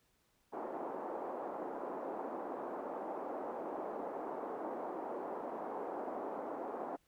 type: band-pass noise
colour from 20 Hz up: white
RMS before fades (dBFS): -42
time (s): 0.52-6.97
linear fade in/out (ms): 20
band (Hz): 270 to 880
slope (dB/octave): 24
effects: pink hiss -75 dBFS RMS until 7.07 s